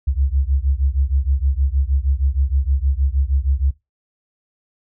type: beating tone pair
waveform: sine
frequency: 65.41 / 71.81 Hz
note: C2 / D2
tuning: 0 / -38 cents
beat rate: 6.4 Hz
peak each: -18 / -19 dBFS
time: 0.07-3.71 s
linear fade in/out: 10 ms
effects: noise-tail reverb RT60 0.2 s tail -19 dB re dry